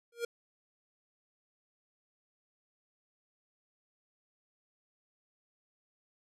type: tone with exponential growth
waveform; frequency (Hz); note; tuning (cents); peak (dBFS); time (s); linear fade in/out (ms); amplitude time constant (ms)
square; 470.4; A#4; +16; -30; 0.12-0.25; 5; 27
effects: resampled to 32000 Hz